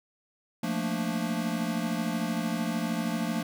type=chord; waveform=square; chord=Bb major seventh; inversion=second; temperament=equal; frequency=174.61 / 220 / 233.1 / 293.7 Hz; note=F3 / A3 / Bb3 / D4; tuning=0 / 0 / 0 / 0 cents; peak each=-34 / -33 / -34 / -37 dBFS; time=0.63-3.43 s; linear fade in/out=5 ms; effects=none